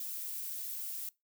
violet noise, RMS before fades -40 dBFS, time 0-1.09 s, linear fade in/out 2 ms, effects noise-tail reverb RT60 0.2 s tail -22 dB re dry

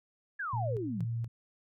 sine exponential sweep, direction down, 1732 to 148 Hz, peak -33 dBFS, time 0.39-1.05 s, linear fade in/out 10 ms
sine tone with tremolo, 116 Hz, A#2, 8 cents flat, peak -31 dBFS, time 0.53-1.28 s, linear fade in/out 5 ms, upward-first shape square, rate 2.1 Hz, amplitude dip 60%
effects none

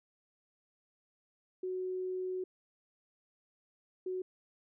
sine tone bursts at uneven times, 370 Hz, F#4, in tune, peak -34 dBFS, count 2, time 1.63-2.44 / 4.06-4.22 s, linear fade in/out 5 ms, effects none

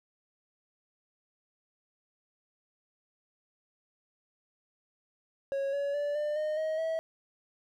triangle tone with pitch steps, 550 / 565.1 / 580.7 / 596.7 / 613.1 / 630 / 647.3 Hz, C#5 / C#5 / D5 / D5 / D#5 / D#5 / E5, -14 / +33 / -20 / +27 / -26 / +21 / -32 cents, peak -27 dBFS, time 5.52-6.99 s, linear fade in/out 0 ms, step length 210 ms, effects none

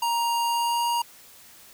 square tone with pitch glide, 937 to 944.6 Hz, A#5 to A#5, +9 to +23 cents, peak -23 dBFS, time 0.02-1.02 s, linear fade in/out 5 ms, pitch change +14 cents, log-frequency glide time 0.45-0.87 s, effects white hiss -50 dBFS RMS until 1.73 s

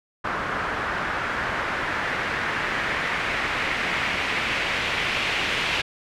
white noise with low-pass filter sweep, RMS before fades -26 dBFS, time 0.24-5.82 s, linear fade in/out 10 ms, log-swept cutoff 1400 to 2700 Hz, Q 1.9, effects none

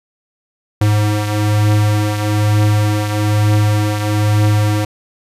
square beating tone pair, 105 / 106.1 Hz, G#2 / G#2, +19 / +38 cents, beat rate 1.1 Hz, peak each -13 / -20 dBFS, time 0.81-4.85 s, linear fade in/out 5 ms, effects resampled to 32000 Hz

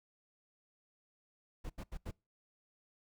brown noise bursts, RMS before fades -42 dBFS, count 4, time 1.64-2.113 s, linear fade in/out 10 ms, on 59 ms, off 79 ms, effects noise-tail reverb RT60 0.3 s tail -26 dB re dry

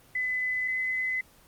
sine tone pair in turn, 2011 / 2027 Hz, B6 / B6, +31 / +45 cents, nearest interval unison, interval 14 cents, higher second, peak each -26 dBFS, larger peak neither, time 0.15-0.68 / 0.68-1.21 s, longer neither, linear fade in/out 5 ms, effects pink hiss -57 dBFS RMS until 1.47 s + Opus 24 kbps

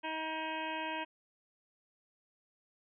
harmonic tone, 316.6 Hz, D#4, 30 cents sharp, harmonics 1 / 2 / 3 / 5 / 6 / 7 / 8 / 9 / 10, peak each -44 / -44 / -39 / -45 / -49 / -51 / -44 / -49 / -49 dBFS, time 0.03-1.05 s, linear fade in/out 20 ms, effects none

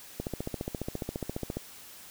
click train, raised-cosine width 2 ms, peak -19 dBFS, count 21, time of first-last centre 0.2-1.57 s, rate 14.6 Hz, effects white hiss -49 dBFS RMS until 2.1 s

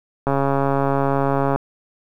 click train, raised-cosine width 1 ms, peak -6 dBFS, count 179, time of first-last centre 0.27-1.56 s, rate 138 Hz, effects 8-bit

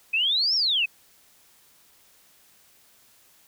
sine exponential two-way sweep, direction up then down, 2489 to 5588 to 2489 Hz, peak -20 dBFS, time 0.13-0.86 s, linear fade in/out 10 ms, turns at 0.55 s, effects white hiss -58 dBFS RMS until 3.47 s

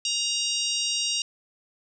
harmonic tone, 940 Hz, A#5, 14 cents sharp, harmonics 3 / 4 / 5 / 6 / 7 / 8 / 9, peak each -29 / -31 / -32 / -30 / -37 / -38 / -38 dBFS, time 0.05-1.22 s, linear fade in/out 2 ms, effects none

